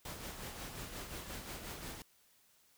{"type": "noise with tremolo", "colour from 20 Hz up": "pink", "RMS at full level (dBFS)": -44, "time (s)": [0.05, 2.02], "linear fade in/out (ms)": 2, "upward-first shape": "sine", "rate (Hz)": 5.6, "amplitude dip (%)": 45, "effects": ["white hiss -69 dBFS RMS until 2.77 s"]}